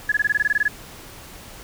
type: tone bursts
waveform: sine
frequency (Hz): 1694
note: G#6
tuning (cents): +34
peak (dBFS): -15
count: 12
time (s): 0.09-0.681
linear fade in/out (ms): 5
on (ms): 30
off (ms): 21
effects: pink hiss -41 dBFS RMS until 1.63 s